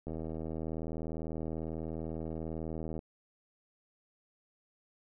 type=click train; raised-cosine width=2 ms; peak=-26 dBFS; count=235; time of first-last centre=0.07-2.991 s; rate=80.1 Hz; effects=none